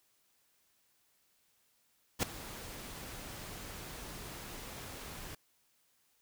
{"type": "noise with ADSR envelope", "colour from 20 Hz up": "pink", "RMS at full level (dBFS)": -28, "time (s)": [2.19, 5.35], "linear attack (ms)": 38, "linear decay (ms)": 7, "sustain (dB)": -18, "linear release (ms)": 5, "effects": ["white hiss -73 dBFS RMS until 6.21 s"]}